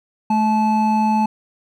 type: tone pair together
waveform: triangle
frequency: 216.5 / 866 Hz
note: A3 / A5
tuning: -28 / -28 cents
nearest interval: 2 octaves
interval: 2400 cents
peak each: -15 dBFS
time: 0.3-1.26 s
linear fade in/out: 5 ms
effects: none